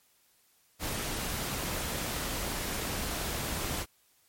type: noise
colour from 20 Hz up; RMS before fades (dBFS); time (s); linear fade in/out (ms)
pink; -34; 0.79-3.86; 50
effects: white hiss -67 dBFS RMS until 4.28 s + MP3 64 kbps